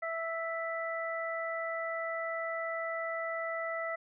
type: harmonic tone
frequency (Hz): 659.3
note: E5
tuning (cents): 0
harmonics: 1 / 2 / 3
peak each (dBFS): -36 / -39 / -38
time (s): 0.02-3.96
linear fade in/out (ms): 10
effects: none